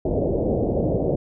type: low-pass noise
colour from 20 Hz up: white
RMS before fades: -22 dBFS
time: 0.05-1.16 s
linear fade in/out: 5 ms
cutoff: 620 Hz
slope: 48 dB/octave
effects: none